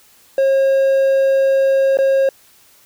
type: tone with dropouts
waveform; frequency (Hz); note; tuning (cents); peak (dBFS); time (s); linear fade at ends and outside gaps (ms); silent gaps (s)
triangle; 540; C#5; -45; -9; 0.38-2.29; 2; 1.972-1.987
effects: white hiss -50 dBFS RMS until 2.85 s